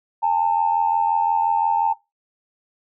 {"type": "tone pair together", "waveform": "sine", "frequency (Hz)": [816.3, 902], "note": ["G#5", "A5"], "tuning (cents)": [-30, 43], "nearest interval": "major second", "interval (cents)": 173, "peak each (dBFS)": [-20, -17], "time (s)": [0.22, 1.94], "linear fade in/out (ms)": 20, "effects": ["noise-tail reverb RT60 0.2 s tail -19 dB re dry", "tanh soft clip ceiling -8 dBFS"]}